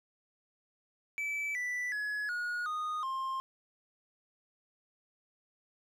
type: tone with pitch steps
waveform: triangle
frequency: 2309 / 1975.6 / 1690.3 / 1446.2 / 1237.4 / 1058.7 Hz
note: D7 / B6 / G#6 / F#6 / D#6 / C6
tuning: -30 / 0 / +30 / -40 / -10 / +20 cents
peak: -31 dBFS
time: 1.18-3.4 s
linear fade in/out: 0 ms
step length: 370 ms
effects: none